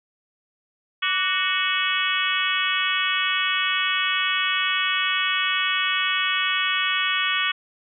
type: harmonic tone with a mistuned harmonic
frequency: 370 Hz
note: F#4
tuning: in tune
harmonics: 3 / 4 / 5 / 6 / 7 / 8 / 9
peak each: -28 / -28 / -28 / -28 / -28 / -28 / -28 dBFS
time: 1.02-7.52 s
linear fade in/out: 10 ms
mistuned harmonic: 3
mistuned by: +73 cents
effects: none